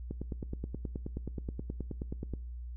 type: click train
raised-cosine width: 3 ms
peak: -24 dBFS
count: 22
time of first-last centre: 0.11-2.337 s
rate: 9.43 Hz
effects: noise-tail reverb RT60 0.6 s tail -23 dB re dry + added 60 Hz sine -39 dBFS peak until 2.76 s